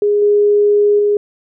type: tone with level steps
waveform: sine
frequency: 412.8 Hz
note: G#4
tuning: 10 cents flat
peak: -10 / -8 / -10 dBFS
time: 0.02-1.17 s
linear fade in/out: 2 ms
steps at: 0.22 / 0.99 s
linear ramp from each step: 2 ms
effects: none